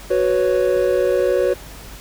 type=chord; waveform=triangle; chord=F# suspended fourth; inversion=none; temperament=equal; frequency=370 / 493.9 / 554.4 Hz; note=F#4 / B4 / C#5; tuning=0 / 0 / 0 cents; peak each=-17 dBFS; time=0.1-1.54 s; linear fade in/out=10 ms; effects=added 50 Hz sine -39 dBFS peak until 2 s + pink hiss -39 dBFS RMS until 2 s